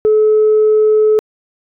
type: tone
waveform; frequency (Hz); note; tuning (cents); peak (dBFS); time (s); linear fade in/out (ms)
sine; 430; A4; -40; -6; 0.05-1.19; 0
effects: tanh soft clip ceiling -4 dBFS